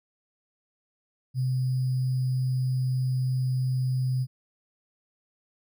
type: tone with sample-and-hold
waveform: sine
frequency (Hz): 128.8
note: C3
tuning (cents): -27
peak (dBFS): -23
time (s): 1.34-4.27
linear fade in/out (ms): 50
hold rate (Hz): 4900
effects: none